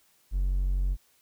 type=tone; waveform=triangle; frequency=46.25 Hz; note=F#1; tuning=in tune; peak=-21 dBFS; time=0.31-0.97 s; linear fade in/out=50 ms; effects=tanh soft clip ceiling -17 dBFS + white hiss -65 dBFS RMS until 1.21 s